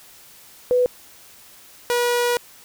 sine / sawtooth tone pair in turn, 496.5 / 483.2 Hz, B4 / B4, +9 / -38 cents, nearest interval unison, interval 47 cents, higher first, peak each -14 dBFS, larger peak neither, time 0.71-0.86 / 1.9-2.37 s, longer second, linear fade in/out 0 ms, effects white hiss -47 dBFS RMS until 2.64 s

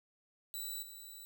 5% pulse tone with level steps, 3951 Hz, B7, in tune, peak -32 / -41 dBFS, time 0.54-1.25 s, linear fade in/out 0 ms, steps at 0.82 s, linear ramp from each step 10 ms, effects none

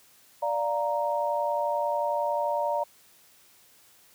sine chord, Bb major, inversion first, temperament equal, 587.3 / 698.5 / 932.3 Hz, D5 / F5 / Bb5, 0 / 0 / 0 cents, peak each -28 / -32 / -28 dBFS, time 0.42-2.84 s, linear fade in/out 10 ms, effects white hiss -58 dBFS RMS until 4.14 s + high-pass 60 Hz 12 dB/octave

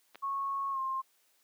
clicks, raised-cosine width 0.3 ms, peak -37 / -30 dBFS, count 2, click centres 0.147 / 0.156 s
sine tone with pitch glide, 1100 to 1060.1 Hz, C#6 to C6, -14 to +22 cents, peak -31 dBFS, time 0.22-1.02 s, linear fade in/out 20 ms, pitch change -64 cents, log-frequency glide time 0.71-0.79 s
effects white hiss -70 dBFS RMS until 1.43 s + high-pass 300 Hz 12 dB/octave

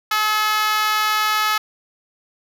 5% pulse tone with high-pass filter, 428 Hz, A4, 48 cents flat, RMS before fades -19 dBFS, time 0.11-1.58 s, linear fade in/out 5 ms, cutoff 1100 Hz, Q 8.3, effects none

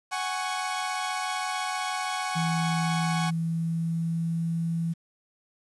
sawtooth chord, F# suspended second, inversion none, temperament equal with one note detuned, 744.3 / 830.6 / 1108.7 Hz, F#5 / G#5 / C#6, +10 / 0 / 0 cents, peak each -28 / -30 / -29 dBFS, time 0.11-3.31 s, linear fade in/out 20 ms
sine tone with pitch glide, 164.8 to 166.33 Hz, E3 to E3, 0 to +16 cents, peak -25 dBFS, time 2.35-4.94 s, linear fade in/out 20 ms, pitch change +16 cents, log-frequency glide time 3.37-4.64 s
effects resampled to 24000 Hz + 9-bit

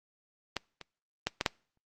clicks, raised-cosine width 0.2 ms, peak -13 / -26 / -11 / -11 / -7 dBFS, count 5, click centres 0.567 / 0.813 / 1.27 / 1.411 / 1.462 s, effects noise-tail reverb RT60 0.5 s tail -26 dB re dry + Opus 32 kbps

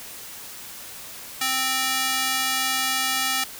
square tone with high-pass filter, 261.6 Hz, C4, in tune, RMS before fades -24 dBFS, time 1.41-3.44 s, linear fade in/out 5 ms, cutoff 1500 Hz, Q 0.54, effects white hiss -39 dBFS RMS until 3.59 s

